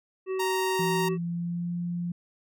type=harmonic tone; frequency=377.8 Hz; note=F#4; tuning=36 cents sharp; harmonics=1 / 3 / 5 / 7; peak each=-27 / -42 / -48 / -46 dBFS; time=0.26-1.18 s; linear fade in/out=50 ms
type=tone; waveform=sawtooth; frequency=932.3 Hz; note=A#5; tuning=in tune; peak=-24 dBFS; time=0.39-1.09 s; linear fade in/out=10 ms
type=tone with pitch glide; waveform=sine; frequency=169.1 to 173.85 Hz; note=E3 to F3; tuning=+44 to -8 cents; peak=-28 dBFS; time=0.79-2.12 s; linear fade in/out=5 ms; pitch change=+48 cents; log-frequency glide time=0.94-1.73 s
effects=none